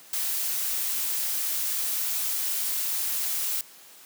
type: noise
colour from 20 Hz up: blue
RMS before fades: -28 dBFS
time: 0.13-3.61 s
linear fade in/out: 2 ms
effects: white hiss -50 dBFS RMS until 4.05 s + high-pass 200 Hz 12 dB/octave